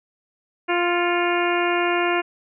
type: harmonic tone with a mistuned harmonic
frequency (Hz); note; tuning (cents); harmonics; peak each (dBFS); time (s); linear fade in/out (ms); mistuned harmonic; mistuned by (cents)
349.2; F4; 0; 1 / 2 / 3 / 4 / 5 / 6 / 7 / 8; -22 / -25 / -27 / -28 / -29 / -30 / -30 / -31; 0.68-2.22; 20; 6; +53
effects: none